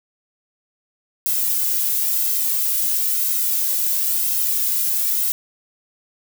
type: noise with flanger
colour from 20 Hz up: violet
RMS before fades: -20 dBFS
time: 1.26-5.32 s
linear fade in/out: 0 ms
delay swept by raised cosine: 1.7 to 2.23 ms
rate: 0.99 Hz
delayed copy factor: -0.75
effects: none